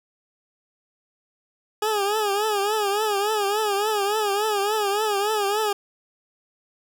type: tone with vibrato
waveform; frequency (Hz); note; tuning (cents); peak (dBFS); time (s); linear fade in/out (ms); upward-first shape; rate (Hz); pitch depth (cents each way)
20% pulse; 415.3; G#4; 0; -16; 1.82-5.73; 5; triangle; 3.5; 110
effects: none